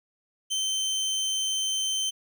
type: tone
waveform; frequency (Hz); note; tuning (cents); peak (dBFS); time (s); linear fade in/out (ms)
25% pulse; 3097; G7; -22; -22; 0.5-2.11; 20
effects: none

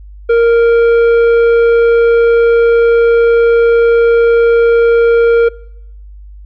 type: tone with tanh clipping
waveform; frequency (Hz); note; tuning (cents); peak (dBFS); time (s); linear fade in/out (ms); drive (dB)
sine; 465.5; A#4; -2; -7; 0.29-5.49; 10; 9
effects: noise-tail reverb RT60 0.8 s tail -24 dB re dry + added 50 Hz sine -30 dBFS peak until 6.45 s

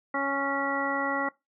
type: harmonic tone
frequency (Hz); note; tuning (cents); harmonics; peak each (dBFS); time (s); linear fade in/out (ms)
277.2; C#4; 0; 1 / 2 / 3 / 4 / 5 / 7; -33 / -33 / -33 / -33 / -33 / -33; 0.14-1.29; 5
effects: noise-tail reverb RT60 0.2 s tail -21 dB re dry

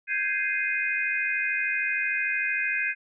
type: chord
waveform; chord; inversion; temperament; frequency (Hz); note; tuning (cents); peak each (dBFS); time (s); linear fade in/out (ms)
sine; Ab major seventh; third; equal; 1568 / 1661.2 / 2093 / 2489; G6 / Ab6 / C7 / Eb7; 0 / 0 / 0 / 0; -31 / -31 / -30 / -28; 0.07-2.95; 50
effects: none

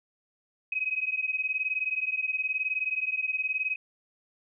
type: beating tone pair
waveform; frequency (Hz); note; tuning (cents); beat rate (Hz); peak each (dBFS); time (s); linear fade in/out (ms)
sine; 2522 / 2541; D#7 / D#7; +23 / +36; 19; -30; 0.72-3.76; 5
effects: none

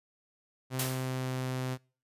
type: tone with pitch glide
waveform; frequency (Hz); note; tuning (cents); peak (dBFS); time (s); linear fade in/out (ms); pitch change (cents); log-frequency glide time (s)
sawtooth; 129.8 to 128.83; C3 to C3; -13 to -26; -28; 0.7-1.78; 50; -13; 0.97-1.47
type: noise with exponential decay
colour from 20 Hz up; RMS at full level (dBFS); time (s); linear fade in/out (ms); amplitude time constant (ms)
white; -30; 0.79-1.22; 5; 92
effects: noise-tail reverb RT60 0.4 s tail -25 dB re dry + resampled to 32000 Hz

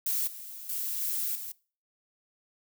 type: noise with level steps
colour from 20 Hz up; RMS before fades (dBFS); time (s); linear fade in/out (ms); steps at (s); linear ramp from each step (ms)
violet; -29 / -43 / -33 / -31 / -39; 0.06-1.52; 5; 0.27 / 0.69 / 1.01 / 1.35; 5
effects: noise-tail reverb RT60 0.4 s tail -22 dB re dry

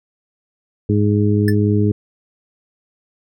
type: harmonic tone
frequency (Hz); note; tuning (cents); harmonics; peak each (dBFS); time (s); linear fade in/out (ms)
103.83; G#2; 0; 1 / 2 / 3 / 4; -15 / -18 / -20 / -21; 0.89-1.92; 5
type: tone with exponential decay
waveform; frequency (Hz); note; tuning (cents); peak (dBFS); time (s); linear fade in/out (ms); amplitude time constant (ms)
square; 1754; A6; -6; -18; 1.48-1.55; 2; 15
effects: none

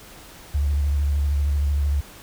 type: tone with vibrato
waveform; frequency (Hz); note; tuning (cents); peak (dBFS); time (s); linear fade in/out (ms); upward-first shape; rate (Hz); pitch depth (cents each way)
sine; 71.8; D2; -39; -18; 0.54-2.01; 10; triangle; 13; 58
effects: pink hiss -44 dBFS RMS until 2.22 s

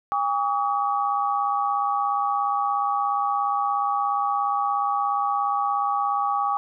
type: tone cluster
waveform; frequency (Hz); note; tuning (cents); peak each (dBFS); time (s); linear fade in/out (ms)
sine; 809 / 1139 / 1256; G#5 / C#6 / D#6; -46 / +47 / +16; -24 / -24 / -30; 0.12-6.57; 0
effects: none

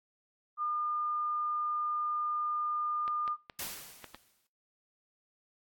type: tone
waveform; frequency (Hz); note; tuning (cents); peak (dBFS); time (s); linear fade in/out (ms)
sine; 1210; D#6; -49; -30; 0.57-3.37; 50
type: clicks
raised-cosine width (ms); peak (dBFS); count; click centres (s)
0.3; -27; 5; 3.079 / 3.278 / 3.498 / 4.043 / 4.146
type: noise with exponential decay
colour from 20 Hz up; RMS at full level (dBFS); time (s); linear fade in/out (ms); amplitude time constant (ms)
white; -37; 3.59-4.47; 2; 190
effects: noise-tail reverb RT60 0.5 s tail -23 dB re dry + AAC 64 kbps

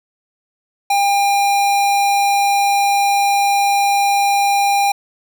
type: tone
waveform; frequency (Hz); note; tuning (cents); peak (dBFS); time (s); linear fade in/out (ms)
square; 802; G5; +39; -13; 0.9-4.92; 5
effects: none

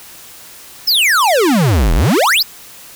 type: exponential two-way sweep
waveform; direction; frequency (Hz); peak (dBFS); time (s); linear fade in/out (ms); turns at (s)
square; down then up; 5480 to 36.48 to 5480; -10; 0.87-2.43; 10; 1.94
effects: white hiss -37 dBFS RMS until 2.95 s

